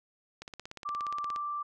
click train, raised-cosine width 0.2 ms, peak -25 dBFS, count 17, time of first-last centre 0.42-1.361 s, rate 17 Hz
sine tone, 1174.7 Hz, D6, in tune, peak -32 dBFS, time 0.85-1.63 s, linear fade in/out 10 ms
effects none

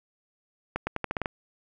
accelerating click train, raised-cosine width 0.5 ms, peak -13 dBFS, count 8, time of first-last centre 0.76-1.258 s, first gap 110 ms, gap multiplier 0.85, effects none

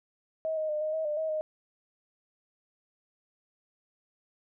sine tone with pitch steps, 637 / 624 / 605 / 619 / 636 / 599 / 635 / 620 Hz, D#5 / D#5 / D#5 / D#5 / D#5 / D5 / D#5 / D#5, +41 / +5 / -49 / -9 / +38 / +34 / +35 / -6 cents, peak -28 dBFS, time 0.45-1.41 s, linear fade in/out 0 ms, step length 120 ms, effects none

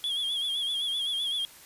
triangle tone with vibrato, 3322 Hz, G#7, in tune, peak -26 dBFS, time 0.04-1.45 s, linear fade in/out 0 ms, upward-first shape sine, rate 7.8 Hz, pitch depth 71 cents each way, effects white hiss -51 dBFS RMS until 1.65 s + resampled to 32000 Hz

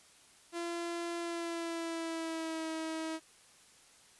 sawtooth tone with pitch glide, 341.4 to 320.4 Hz, F4 to E4, -39 to -49 cents, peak -32 dBFS, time 0.52-3.2 s, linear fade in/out 50 ms, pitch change -110 cents, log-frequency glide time 1.19-2.69 s, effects white hiss -61 dBFS RMS until 4.19 s + resampled to 24000 Hz

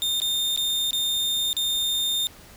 40% pulse tone with dropouts, 3636 Hz, A#7, 44 cents flat, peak -21 dBFS, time 0.02-2.27 s, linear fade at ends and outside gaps 0 ms, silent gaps 0.201-0.218 / 0.562-0.575 / 0.908-0.931 / 1.53-1.567 s, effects pink hiss -48 dBFS RMS until 2.56 s

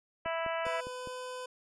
harmonic tone, 329.6 Hz, E4, in tune, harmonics 2 / 3 / 4 / 5 / 6 / 7 / 8 / 9, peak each -34 / -38 / -40 / -42 / -44 / -45 / -46 / -47 dBFS, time 0.25-0.81 s, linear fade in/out 10 ms
click train, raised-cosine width 2 ms, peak -31 dBFS, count 5, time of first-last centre 0.26-1.073 s, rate 4.92 Hz
25% pulse tone with pitch glide, 502 to 504.9 Hz, B4 to B4, +28 to +38 cents, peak -35 dBFS, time 0.65-1.46 s, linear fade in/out 5 ms, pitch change +10 cents, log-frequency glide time 0.9-1.12 s
effects resampled to 24000 Hz

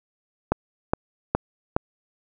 click train, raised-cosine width 1 ms, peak -5 dBFS, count 4, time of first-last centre 0.52-1.765 s, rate 2.41 Hz, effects none

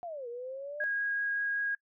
sine linear two-way sweep, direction down then up, 721 to 466.9 to 607 Hz, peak -37 dBFS, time 0.03-0.84 s, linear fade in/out 0 ms, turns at 0.28 s
sine tone with vibrato, 1641 Hz, G#6, 21 cents flat, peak -29 dBFS, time 0.8-1.75 s, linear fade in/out 5 ms, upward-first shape triangle, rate 5.3 Hz, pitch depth 8 cents each way
effects noise-tail reverb RT60 0.1 s tail -21 dB re dry

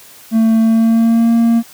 triangle tone with pitch glide, 223.7 to 231.2 Hz, A3 to A#3, +29 to -14 cents, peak -6 dBFS, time 0.31-1.63 s, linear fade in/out 50 ms, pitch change +57 cents, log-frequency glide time 0.61-1.32 s, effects white hiss -40 dBFS RMS until 1.73 s + high-pass 80 Hz 12 dB/octave

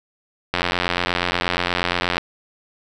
click train, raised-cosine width 0.3 ms, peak -3 dBFS, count 146, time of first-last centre 0.54-2.18 s, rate 88.4 Hz, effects none

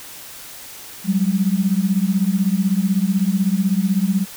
sine beating tone pair, 185 / 201 Hz, F#3 / G3, 0 / +44 cents, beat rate 16 Hz, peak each -18 dBFS, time 1.04-4.26 s, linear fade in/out 50 ms, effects white hiss -37 dBFS RMS until 4.36 s

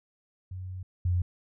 sine tone pair in turn, 92.5 / 89.14 Hz, F#2 / F2, 0 / +36 cents, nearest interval minor second, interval 64 cents, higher first, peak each -35 / -23 dBFS, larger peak second, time 0.51-0.83 / 1.05-1.22 s, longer first, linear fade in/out 5 ms, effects none

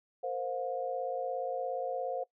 sine chord, Bb suspended second, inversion none, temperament equal with one note detuned, 466.2 / 523.3 / 714.4 Hz, Bb4 / C5 / F5, 0 / 0 / +39 cents, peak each -40 / -35 / -37 dBFS, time 0.23-2.24 s, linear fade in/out 10 ms, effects noise-tail reverb RT60 0.1 s tail -21 dB re dry

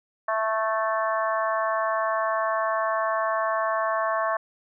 harmonic tone, 220 Hz, A3, in tune, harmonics 3 / 4 / 5 / 6 / 7 / 8, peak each -26 / -34 / -26 / -37 / -35 / -33 dBFS, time 0.28-4.37 s, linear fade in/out 5 ms, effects none

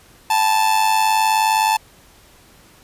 45% pulse tone with amplitude modulation, 876 Hz, A5, 8 cents flat, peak -11 dBFS, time 0.3-1.77 s, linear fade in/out 5 ms, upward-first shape sine, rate 99.5 Hz, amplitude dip 65%, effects pink hiss -49 dBFS RMS until 2.83 s + resampled to 32000 Hz

